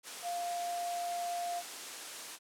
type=tone in noise; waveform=sine; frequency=698.5 Hz; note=F5; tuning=in tune; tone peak=-34 dBFS; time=0.22-1.63 s; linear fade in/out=50 ms; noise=white; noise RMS=-43 dBFS; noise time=0.03-2.39 s; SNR=+6 dB; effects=high-pass 300 Hz 12 dB/octave + low-pass 10000 Hz 12 dB/octave